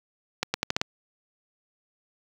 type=accelerating click train; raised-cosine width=0.2 ms; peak=-7 dBFS; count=6; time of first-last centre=0.43-0.815 s; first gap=110 ms; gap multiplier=0.82; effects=high-pass 80 Hz 12 dB/octave + 8-bit